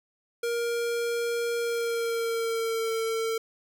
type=tone with pitch glide; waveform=square; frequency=470 to 450.6 Hz; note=A#4 to A4; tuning=+14 to +41 cents; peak=-27 dBFS; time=0.43-3.38 s; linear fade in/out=5 ms; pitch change=-73 cents; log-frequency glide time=1.58-2.9 s; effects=none